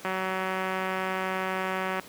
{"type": "click train", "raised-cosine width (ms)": 0.5, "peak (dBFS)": -15, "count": 367, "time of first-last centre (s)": [0.05, 1.997], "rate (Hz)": 188, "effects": ["pink hiss -47 dBFS RMS until 2.08 s", "high-pass 150 Hz 12 dB/octave"]}